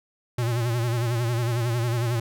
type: tone with vibrato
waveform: square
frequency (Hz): 118.6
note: A#2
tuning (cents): +30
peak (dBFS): -23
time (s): 0.38-2.2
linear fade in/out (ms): 5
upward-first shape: sine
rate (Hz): 11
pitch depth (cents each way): 78
effects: none